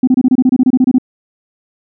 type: tone bursts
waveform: sine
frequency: 255.9 Hz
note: C4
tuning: 38 cents flat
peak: -4 dBFS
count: 14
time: 0.03-0.984 s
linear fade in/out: 5 ms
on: 44 ms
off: 26 ms
effects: tanh soft clip ceiling -2 dBFS